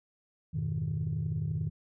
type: chord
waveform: sine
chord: F half-diminished seventh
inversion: none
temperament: equal with one note detuned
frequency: 87.31 / 103.83 / 124.11 / 155.56 Hz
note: F2 / Ab2 / Cb3 / Eb3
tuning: 0 / 0 / +9 / 0 cents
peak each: -37 / -35 / -36 / -31 dBFS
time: 0.53-1.7 s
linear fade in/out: 20 ms
effects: tanh soft clip ceiling -24 dBFS